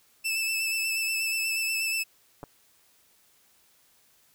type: tone with vibrato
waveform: sawtooth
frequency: 2637 Hz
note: E7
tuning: in tune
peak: -23 dBFS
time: 0.24-2.04 s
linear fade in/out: 20 ms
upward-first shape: sine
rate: 8.3 Hz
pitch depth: 23 cents each way
type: clicks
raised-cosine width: 1 ms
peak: -26 dBFS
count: 2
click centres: 2.431 / 2.438 s
effects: white hiss -63 dBFS RMS until 4.34 s